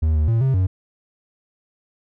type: tone with pitch steps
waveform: triangle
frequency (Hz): 78.8 / 76.6 / 114.2 / 133.1 / 93.1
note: D#2 / D#2 / A#2 / C3 / F#2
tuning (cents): +23 / -27 / -35 / +30 / +11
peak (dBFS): -13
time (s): 0.02-0.67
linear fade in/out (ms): 10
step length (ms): 130
effects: none